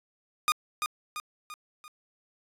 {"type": "tone with echo", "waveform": "sawtooth", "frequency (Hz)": 1224, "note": "D#6", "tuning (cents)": -29, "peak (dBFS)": -18, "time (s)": [0.48, 0.52], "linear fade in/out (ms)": 0, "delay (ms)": 340, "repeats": 4, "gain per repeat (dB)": -6, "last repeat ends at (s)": 1.88, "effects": ["resampled to 32000 Hz"]}